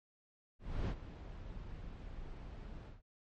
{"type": "noise with ADSR envelope", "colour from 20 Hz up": "brown", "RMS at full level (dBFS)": -34, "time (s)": [0.59, 3.02], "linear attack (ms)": 300, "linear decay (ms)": 56, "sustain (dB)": -13, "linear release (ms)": 160, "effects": ["low-pass 4000 Hz 12 dB/octave", "MP3 48 kbps"]}